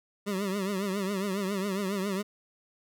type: tone with vibrato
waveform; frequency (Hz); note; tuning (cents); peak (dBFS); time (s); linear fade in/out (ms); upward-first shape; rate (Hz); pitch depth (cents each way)
25% pulse; 196; G3; 0; -25; 0.26-2.23; 20; triangle; 7.3; 120
effects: none